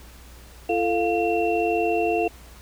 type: tone cluster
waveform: sine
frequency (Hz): 340.1 / 442.1 / 702 / 2717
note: F4 / A4 / F5 / F7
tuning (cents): -46 / +8 / +9 / -48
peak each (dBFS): -25 / -24 / -24 / -30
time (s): 0.69-2.28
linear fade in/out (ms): 5
effects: added 60 Hz sine -45 dBFS peak until 2.61 s + pink hiss -49 dBFS RMS until 2.61 s